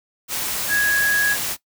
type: tone in noise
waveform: sine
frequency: 1661.2 Hz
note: G#6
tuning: in tune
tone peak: -16 dBFS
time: 0.68-1.37 s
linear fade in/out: 50 ms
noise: white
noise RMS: -25 dBFS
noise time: 0.28-1.57 s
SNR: +6 dB
effects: noise-tail reverb RT60 0.1 s tail -18 dB re dry